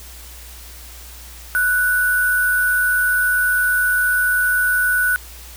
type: tone with sample-and-hold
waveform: sine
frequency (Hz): 1480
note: F#6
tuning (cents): 0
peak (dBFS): -14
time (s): 1.55-5.16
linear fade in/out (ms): 0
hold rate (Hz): 11025
effects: added 60 Hz sine -38 dBFS peak until 5.56 s + white hiss -40 dBFS RMS until 5.56 s